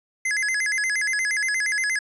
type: tone with vibrato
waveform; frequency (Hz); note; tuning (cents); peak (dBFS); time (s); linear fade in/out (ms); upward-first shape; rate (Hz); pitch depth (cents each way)
square; 1864.7; A#6; 0; -22; 0.25-1.99; 5; square; 8.5; 180
effects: resampled to 24000 Hz